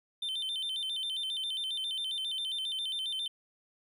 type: tone with vibrato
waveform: triangle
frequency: 3322 Hz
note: G#7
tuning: in tune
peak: -31 dBFS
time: 0.22-3.28 s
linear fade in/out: 5 ms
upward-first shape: square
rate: 7.4 Hz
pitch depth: 130 cents each way
effects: none